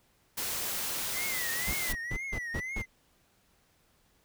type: noise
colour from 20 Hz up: white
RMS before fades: -34 dBFS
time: 0.37-1.93 s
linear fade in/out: 10 ms
type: tone with vibrato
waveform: triangle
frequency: 2000 Hz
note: B6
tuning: 21 cents sharp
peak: -33 dBFS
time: 1.13-2.86 s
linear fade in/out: 50 ms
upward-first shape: triangle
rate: 2 Hz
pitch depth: 160 cents each way
type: noise bursts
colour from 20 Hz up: brown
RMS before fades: -34 dBFS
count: 6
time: 1.67-2.822 s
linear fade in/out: 10 ms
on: 67 ms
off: 150 ms
effects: pink hiss -68 dBFS RMS until 4.24 s